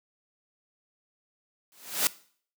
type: noise with exponential growth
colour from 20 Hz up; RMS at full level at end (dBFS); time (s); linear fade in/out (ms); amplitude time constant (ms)
white; -21; 1.72-2.07; 0; 74
effects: noise-tail reverb RT60 0.5 s tail -19 dB re dry + high-pass 200 Hz 12 dB/octave